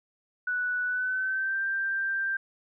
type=tone with pitch glide; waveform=sine; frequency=1480 to 1577.1 Hz; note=F#6 to G6; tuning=0 to +10 cents; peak=-26 dBFS; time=0.47-2.37 s; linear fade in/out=5 ms; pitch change=+110 cents; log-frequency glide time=0.85-1.61 s; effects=none